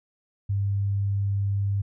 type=tone; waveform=sine; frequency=99.7 Hz; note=G2; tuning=30 cents sharp; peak=-22 dBFS; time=0.49-1.82 s; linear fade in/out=10 ms; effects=none